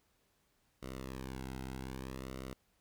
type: tone with flanger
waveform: sawtooth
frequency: 65.3 Hz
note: C2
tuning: 3 cents flat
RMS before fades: -44 dBFS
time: 0.82-2.54 s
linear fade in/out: 10 ms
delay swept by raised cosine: 1.2 to 1.73 ms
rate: 0.63 Hz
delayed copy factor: -0.85
effects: pink hiss -75 dBFS RMS until 2.8 s